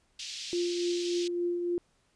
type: band-pass noise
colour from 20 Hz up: white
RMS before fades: -40 dBFS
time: 0.19-1.28 s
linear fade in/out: 5 ms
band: 2800 to 5600 Hz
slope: 24 dB/octave
type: tone with tremolo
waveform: sine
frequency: 349.2 Hz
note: F4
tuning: in tune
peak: -26 dBFS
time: 0.53-1.78 s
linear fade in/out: 0 ms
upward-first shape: triangle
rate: 3.5 Hz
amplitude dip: 40%
effects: pink hiss -70 dBFS RMS until 2.15 s + resampled to 22050 Hz